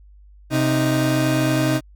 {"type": "tone pair together", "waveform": "30% pulse", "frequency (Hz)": [130.94, 311.1], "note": ["C3", "D#4"], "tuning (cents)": [2, 0], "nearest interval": "octave + minor third", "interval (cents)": 1498, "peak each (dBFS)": -17, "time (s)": [0.5, 1.81], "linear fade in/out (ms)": 50, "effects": ["added 50 Hz sine -44 dBFS peak until 1.95 s"]}